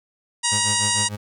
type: harmonic tone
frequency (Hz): 952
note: A#5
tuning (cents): +36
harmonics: 1 / 2 / 3 / 4 / 5 / 6 / 7 / 8 / 9 / 10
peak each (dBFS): -28 / -28 / -28 / -28 / -28 / -28 / -28 / -28 / -28 / -28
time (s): 0.43-1.09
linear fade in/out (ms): 20
type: tone with tremolo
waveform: 30% pulse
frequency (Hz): 103.83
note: G#2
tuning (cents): 0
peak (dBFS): -23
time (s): 0.51-1.17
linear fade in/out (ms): 20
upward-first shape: sine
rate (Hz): 6.6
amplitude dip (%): 85
effects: none